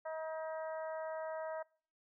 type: harmonic tone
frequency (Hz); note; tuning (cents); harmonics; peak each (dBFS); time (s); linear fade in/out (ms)
317.7; D#4; +36; 2 / 3 / 4 / 5 / 6; -40 / -46 / -51 / -53 / -56; 0.05-1.63; 10
effects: noise-tail reverb RT60 0.5 s tail -25 dB re dry